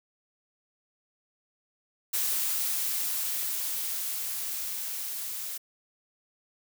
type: noise with level ramp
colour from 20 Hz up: blue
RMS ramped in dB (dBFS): -28 to -36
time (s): 2.13-5.58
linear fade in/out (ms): 10
effects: none